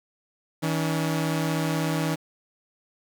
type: tone pair together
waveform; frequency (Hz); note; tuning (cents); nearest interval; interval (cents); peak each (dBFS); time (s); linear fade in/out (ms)
sawtooth; 160.41 / 284.5; E3 / C#4; -47 / +45; minor seventh; 992; -21 / -25; 0.62-2.16; 20
effects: 8-bit